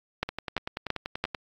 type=two click trains; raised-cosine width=0.3 ms; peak=-10 / -16 dBFS; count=4 / 12; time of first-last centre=0.23-1.24 / 0.29-1.348 s; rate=2.97 / 10.4 Hz; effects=AAC 48 kbps